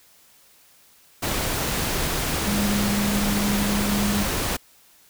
sine tone in noise, 203.9 Hz, G#3, 32 cents flat, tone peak -22 dBFS, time 2.46-4.23 s, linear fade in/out 10 ms, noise pink, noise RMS -25 dBFS, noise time 1.22-4.57 s, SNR 0 dB, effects white hiss -55 dBFS RMS until 5.09 s

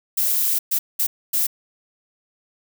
violet noise bursts at uneven times, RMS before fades -20 dBFS, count 4, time 0.17-0.59 / 0.71-0.79 / 0.99-1.07 / 1.33-1.47 s, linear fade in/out 10 ms, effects none

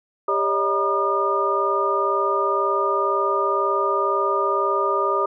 sine tone cluster, 397.9 / 566 / 628 / 955 / 1213 Hz, G4 / C#5 / D#5 / A#5 / D#6, +26 / +36 / +16 / +42 / -44 cents, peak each -24 / -27 / -28 / -27 / -21 dBFS, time 0.28-5.26 s, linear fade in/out 5 ms, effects none

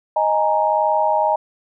sine chord, D# suspended fourth, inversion none, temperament equal, 622.3 / 830.6 / 932.3 Hz, D#5 / G#5 / A#5, 0 / 0 / 0 cents, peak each -19 dBFS, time 0.16-1.36 s, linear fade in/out 5 ms, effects none

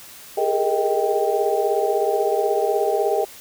sine tone cluster, 403.9 / 420.2 / 463.2 / 630 / 786 Hz, G#4 / G#4 / A#4 / D#5 / G5, -48 / +20 / -11 / +21 / +4 cents, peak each -24 dBFS, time 0.37-3.25 s, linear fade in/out 10 ms, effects white hiss -42 dBFS RMS until 3.4 s

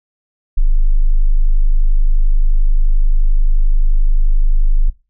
sine tone, 25.73 Hz, G#0, 15 cents flat, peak -7 dBFS, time 0.57-4.9 s, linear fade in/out 10 ms, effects noise-tail reverb RT60 0.3 s tail -20 dB re dry

